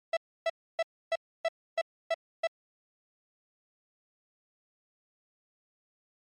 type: tone bursts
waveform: 45% pulse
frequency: 660 Hz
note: E5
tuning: 2 cents sharp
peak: -25 dBFS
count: 8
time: 0.13-2.472 s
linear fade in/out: 5 ms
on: 39 ms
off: 290 ms
effects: low-pass 4000 Hz 12 dB/octave + MP3 64 kbps